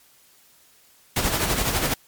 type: noise with tremolo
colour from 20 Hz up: pink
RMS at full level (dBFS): -21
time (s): 1.16-1.94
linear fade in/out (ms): 5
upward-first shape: sine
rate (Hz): 12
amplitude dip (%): 50
effects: white hiss -56 dBFS RMS until 2.07 s + MP3 96 kbps